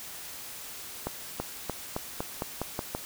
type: accelerating click train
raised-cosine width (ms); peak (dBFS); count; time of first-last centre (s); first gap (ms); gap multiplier
1; -16; 9; 1.07-2.949; 330; 0.9
effects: white hiss -42 dBFS RMS until 3.05 s